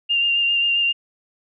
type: tone with vibrato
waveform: sine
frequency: 2794 Hz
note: F7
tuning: in tune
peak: -16 dBFS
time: 0.09-0.93 s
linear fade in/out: 20 ms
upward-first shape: sine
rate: 7.5 Hz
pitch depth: 18 cents each way
effects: none